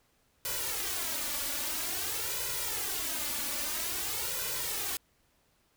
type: noise with flanger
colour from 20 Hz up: white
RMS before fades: -34 dBFS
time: 0.45-4.97 s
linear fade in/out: 2 ms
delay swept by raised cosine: 2 to 3.5 ms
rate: 0.5 Hz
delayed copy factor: +0.85
effects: pink hiss -70 dBFS RMS until 5.76 s